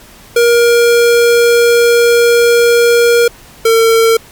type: tone pair in turn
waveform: square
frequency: 472.5 / 453.8 Hz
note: A#4 / A#4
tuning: +23 / -47 cents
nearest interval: minor second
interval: 70 cents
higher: first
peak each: -6 dBFS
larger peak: neither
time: 0.36-3.28 / 3.65-4.17 s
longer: first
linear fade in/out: 5 ms
effects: pink hiss -38 dBFS RMS until 4.31 s + MP3 96 kbps